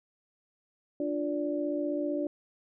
sine tone cluster, 294.6 / 350 / 582 Hz, D4 / F4 / D5, +6 / +4 / -16 cents, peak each -31 / -35 / -33 dBFS, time 1-2.27 s, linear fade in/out 2 ms, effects none

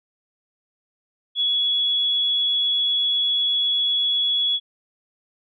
sine tone, 3373 Hz, G#7, 26 cents sharp, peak -18 dBFS, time 1.35-4.6 s, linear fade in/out 50 ms, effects none

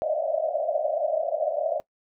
white band-pass noise, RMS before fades -26 dBFS, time 0.02-1.8 s, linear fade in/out 0 ms, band 580 to 670 Hz, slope 96 dB/octave, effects noise-tail reverb RT60 0.1 s tail -20 dB re dry

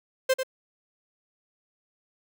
45% pulse tone with echo, 523.3 Hz, C5, in tune, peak -19 dBFS, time 0.29-0.34 s, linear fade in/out 10 ms, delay 94 ms, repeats 1, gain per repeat -7 dB, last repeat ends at 0.434 s, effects none

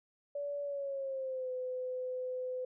sine tone with pitch glide, 573 to 507.5 Hz, D5 to B4, -43 to +47 cents, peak -35 dBFS, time 0.35-2.65 s, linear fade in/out 5 ms, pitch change -210 cents, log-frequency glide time 0.63-1.51 s, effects none

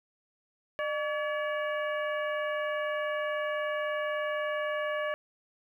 harmonic tone with a mistuned harmonic, 570 Hz, C#5, 48 cents sharp, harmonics 1 / 2 / 3 / 4 / 5, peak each -31 / -37 / -36 / -43 / -45 dBFS, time 0.79-5.14 s, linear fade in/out 0 ms, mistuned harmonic 1, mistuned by +100 cents, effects 11-bit

